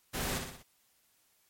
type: noise with echo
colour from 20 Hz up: pink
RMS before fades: -35 dBFS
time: 0.13-0.39 s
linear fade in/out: 20 ms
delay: 61 ms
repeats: 4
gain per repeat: -5 dB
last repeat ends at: 0.634 s
effects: white hiss -70 dBFS RMS until 1.49 s + MP3 64 kbps